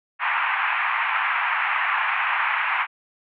pink band-pass noise, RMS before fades -23 dBFS, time 0.19-2.87 s, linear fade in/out 50 ms, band 860 to 2600 Hz, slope 48 dB/octave, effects none

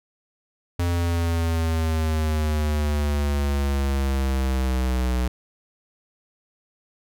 square exponential sweep, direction down, 87.31 to 61.74 Hz, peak -21 dBFS, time 0.79-5.28 s, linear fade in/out 5 ms, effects none

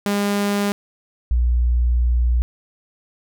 sawtooth / sine tone pair in turn, 202.9 / 60.19 Hz, G#3 / B1, -40 / -44 cents, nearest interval octave + major sixth, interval 2104 cents, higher first, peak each -14 dBFS, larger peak neither, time 0.06-0.72 / 1.31-2.42 s, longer second, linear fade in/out 0 ms, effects none

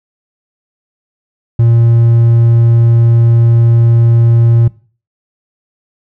triangle tone, 116.5 Hz, A#2, 1 cent flat, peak -3 dBFS, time 1.59-4.68 s, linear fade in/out 5 ms, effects noise-tail reverb RT60 0.4 s tail -20 dB re dry

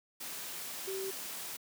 sine tone in noise, 385.2 Hz, G4, 30 cents flat, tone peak -36 dBFS, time 0.87-1.11 s, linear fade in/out 10 ms, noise white, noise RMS -42 dBFS, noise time 0.2-1.57 s, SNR +3 dB, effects high-pass 150 Hz 12 dB/octave

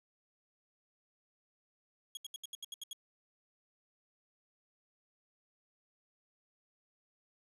sawtooth tone bursts, 3303 Hz, G#7, 10 cents flat, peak -38 dBFS, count 9, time 2.15-2.931 s, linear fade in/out 2 ms, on 21 ms, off 74 ms, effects resampled to 32000 Hz + 11-bit

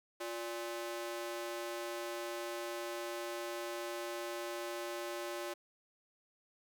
sawtooth ring-modulated tone, 467.4 Hz, A#4, 5 cents sharp, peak -32 dBFS, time 0.2-5.54 s, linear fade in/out 10 ms, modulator 115 Hz, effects none

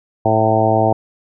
harmonic tone with a mistuned harmonic, 110 Hz, A2, in tune, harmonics 1 / 2 / 3 / 4 / 5 / 6 / 7 / 8, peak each -19 / -23 / -21 / -22 / -21 / -17 / -17 / -23 dBFS, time 0.25-0.93 s, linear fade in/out 5 ms, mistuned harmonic 8, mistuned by +51 cents, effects none

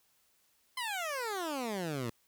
15% pulse exponential sweep, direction down, 1046.5 to 111.2 Hz, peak -28 dBFS, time 0.77-2.1 s, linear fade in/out 5 ms, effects white hiss -71 dBFS RMS until 2.27 s

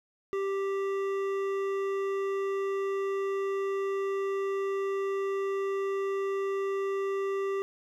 triangle tone with hard clipping, 392 Hz, G4, in tune, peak -30 dBFS, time 0.33-7.62 s, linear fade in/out 0 ms, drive 15 dB, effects none

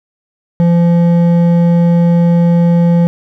sine tone with hard clipping, 171.2 Hz, F3, 34 cents flat, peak -8 dBFS, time 0.6-3.07 s, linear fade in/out 0 ms, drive 8 dB, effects none

